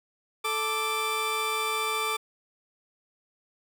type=tone pair together; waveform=20% pulse; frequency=438.7 / 1174.7 Hz; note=A4 / D6; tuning=-5 / 0 cents; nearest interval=octave + perfect fourth; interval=1705 cents; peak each=-27 / -23 dBFS; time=0.44-2.17 s; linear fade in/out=10 ms; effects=none